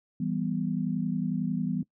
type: chord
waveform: sine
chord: E minor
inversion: none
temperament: equal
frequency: 164.81 / 196 / 246.9 Hz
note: E3 / G3 / B3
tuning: 0 / 0 / 0 cents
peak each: -31 dBFS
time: 0.2-1.83 s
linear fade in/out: 5 ms
effects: noise-tail reverb RT60 0.1 s tail -20 dB re dry